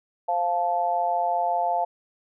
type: harmonic tone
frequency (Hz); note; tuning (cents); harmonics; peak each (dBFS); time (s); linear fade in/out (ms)
174.61; F3; 0; 3 / 4 / 5; -32 / -23 / -26; 0.28-1.85; 10
effects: none